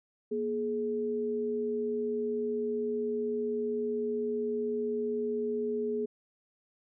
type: tone pair together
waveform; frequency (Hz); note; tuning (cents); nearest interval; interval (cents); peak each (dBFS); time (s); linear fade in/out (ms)
sine; 238.2 / 422.5; A#3 / G#4; +38 / +30; minor seventh; 992; -35 / -30; 0.31-6.06; 10
effects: none